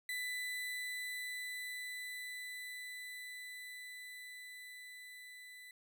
35% pulse tone with level ramp, 1993 Hz, B6, 15 cents sharp, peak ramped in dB -36 to -50 dBFS, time 0.09-5.71 s, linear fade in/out 2 ms, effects none

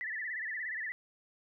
sine tone with vibrato, 1864.7 Hz, A#6, in tune, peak -35 dBFS, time 0.01-0.92 s, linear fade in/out 0 ms, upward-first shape sine, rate 17 Hz, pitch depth 140 cents each way, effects none

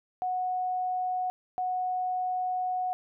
sine tone pair in turn, 735 / 735 Hz, F#5 / F#5, -12 / -12 cents, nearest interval unison, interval 0 cents, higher neither, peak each -27 dBFS, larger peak neither, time 0.22-1.3 / 1.58-2.93 s, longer second, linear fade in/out 0 ms, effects none

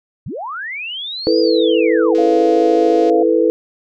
sine linear two-way sweep, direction up then down, 77.78 to 4978 to 689 Hz, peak -23 dBFS, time 0.26-2.14 s, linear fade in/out 5 ms, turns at 1.39 s
sine chord, E suspended fourth, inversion none, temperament equal, 329.6 / 440 / 493.9 Hz, E4 / A4 / B4, 0 / 0 / 0 cents, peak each -15 dBFS, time 1.27-3.5 s, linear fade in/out 0 ms
click train, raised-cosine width 0.2 ms, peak -19 dBFS, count 200, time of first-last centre 2.15-3.098 s, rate 210 Hz
harmonic tone, 138.59 Hz, C#3, in tune, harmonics 2 / 3 / 4 / 5, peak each -29 / -27 / -28 / -18 dBFS, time 2.18-3.23 s, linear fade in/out 5 ms
effects none

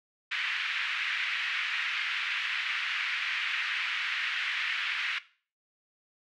white band-pass noise, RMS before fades -32 dBFS, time 0.31-5.19 s, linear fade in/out 10 ms, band 1600 to 2700 Hz, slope 24 dB/octave, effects noise-tail reverb RT60 0.4 s tail -17 dB re dry

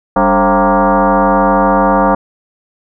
sine tone with frequency modulation, 196.6 Hz, G3, 5 cents sharp, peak -7 dBFS, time 0.16-2.15 s, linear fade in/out 5 ms, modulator 243 Hz, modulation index 4.2, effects none

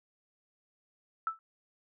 sine tone with exponential decay, 1318.5 Hz, E6, in tune, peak -25 dBFS, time 1.27-1.39 s, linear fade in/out 1 ms, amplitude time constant 26 ms, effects none

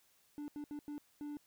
triangle tone bursts at uneven times, 293.7 Hz, D4, in tune, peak -39 dBFS, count 5, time 0.38-0.48 / 0.56-0.64 / 0.71-0.79 / 0.88-0.98 / 1.21-1.37 s, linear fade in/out 0 ms, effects white hiss -71 dBFS RMS until 1.46 s

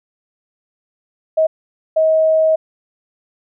sine tone bursts at uneven times, 635 Hz, D#5, 35 cents sharp, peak -10 dBFS, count 2, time 1.37-1.47 / 1.96-2.56 s, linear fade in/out 10 ms, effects none

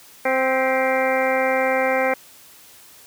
harmonic tone with a mistuned harmonic, 261.6 Hz, C4, in tune, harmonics 1 / 2 / 3 / 4 / 5 / 6 / 7 / 8 / 9, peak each -29 / -20 / -24 / -31 / -31 / -28 / -30 / -27 / -30 dBFS, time 0.25-2.14 s, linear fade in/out 5 ms, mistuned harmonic 7, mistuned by +71 cents, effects white hiss -47 dBFS RMS until 3.06 s + high-pass 60 Hz 12 dB/octave

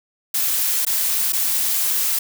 blue noise with dropouts, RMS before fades -20 dBFS, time 0.34-2.19 s, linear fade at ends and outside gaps 5 ms, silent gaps 0.851-0.866 / 1.324-1.33 s, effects none

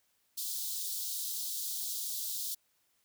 white high-pass noise, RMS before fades -37 dBFS, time 0.37-2.55 s, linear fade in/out 10 ms, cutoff 3500 Hz, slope 48 dB/octave, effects white hiss -74 dBFS RMS until 3.04 s

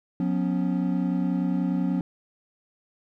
triangle chord, F# suspended fourth, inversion none, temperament equal with one note detuned, 180.56 / 246.9 / 277.2 Hz, F#3 / B3 / C#4, -42 / 0 / 0 cents, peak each -23 / -27 / -26 dBFS, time 0.2-2.01 s, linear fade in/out 2 ms, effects none

